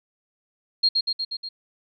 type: tone with echo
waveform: sine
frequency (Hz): 4234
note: C8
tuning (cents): +20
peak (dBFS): -15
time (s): 0.83-0.89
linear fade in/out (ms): 10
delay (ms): 120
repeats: 5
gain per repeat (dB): -3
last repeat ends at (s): 1.49
effects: none